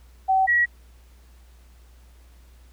sine tone pair in turn, 763 / 1918.3 Hz, G5 / A#6, -47 / +49 cents, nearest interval octave + major third, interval 1596 cents, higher second, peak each -16 dBFS, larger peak neither, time 0.28-0.47 / 0.47-0.66 s, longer neither, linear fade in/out 20 ms, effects added 60 Hz sine -48 dBFS peak until 2.72 s + pink hiss -60 dBFS RMS until 2.72 s

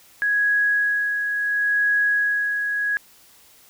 sine tone with tremolo, 1664 Hz, G#6, 3 cents sharp, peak -16 dBFS, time 0.22-2.97 s, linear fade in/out 0 ms, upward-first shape sine, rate 0.72 Hz, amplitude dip 45%, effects white hiss -52 dBFS RMS until 3.69 s

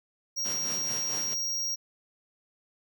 square tone, 5630 Hz, F8, 13 cents sharp, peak -29 dBFS, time 0.36-1.76 s, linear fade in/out 20 ms
pink noise with tremolo, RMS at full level -38 dBFS, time 0.44-1.35 s, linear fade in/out 20 ms, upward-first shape sine, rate 4.5 Hz, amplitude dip 55%
effects high-pass 150 Hz 12 dB/octave

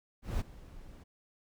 brown noise with ADSR envelope, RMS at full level -31 dBFS, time 0.22-1.04 s, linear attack 180 ms, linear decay 22 ms, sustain -19 dB, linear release 14 ms, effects none

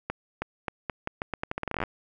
accelerating click train, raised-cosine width 0.5 ms, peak -14 dBFS, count 20, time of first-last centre 0.1-1.837 s, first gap 320 ms, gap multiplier 0.82, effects none

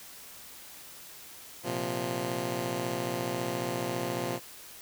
10% pulse chord, Bb suspended second, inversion none, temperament just, 116.54 / 131.11 / 174.81 Hz, Bb2 / C3 / F3, 0 / +4 / +2 cents, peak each -28 dBFS, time 1.63-4.4 s, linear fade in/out 50 ms, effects white hiss -48 dBFS RMS until 4.81 s

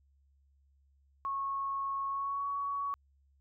sine tone with pitch glide, 1098 to 1123 Hz, C#6 to C#6, -17 to +22 cents, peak -32 dBFS, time 1.25-2.94 s, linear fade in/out 0 ms, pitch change +39 cents, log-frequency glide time 2.08-2.46 s, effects added 69 Hz sine -65 dBFS peak until 3.4 s

